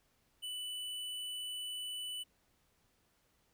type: tone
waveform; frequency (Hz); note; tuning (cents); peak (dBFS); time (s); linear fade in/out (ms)
square; 2981; F#7; +12; -40; 0.42-2.24; 20
effects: pink hiss -74 dBFS RMS until 3.53 s